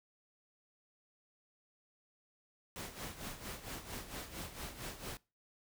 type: noise with tremolo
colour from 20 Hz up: pink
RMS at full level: -43 dBFS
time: 2.76-5.17 s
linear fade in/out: 0 ms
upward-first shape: sine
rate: 4.4 Hz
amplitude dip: 70%
effects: noise-tail reverb RT60 0.3 s tail -23 dB re dry